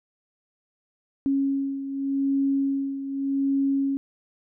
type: beating tone pair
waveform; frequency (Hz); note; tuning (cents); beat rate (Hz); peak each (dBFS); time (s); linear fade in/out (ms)
sine; 274.5 / 275.35; C#4 / C#4; -17 / -11; 0.85; -23 / -29; 1.26-3.97; 0
effects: none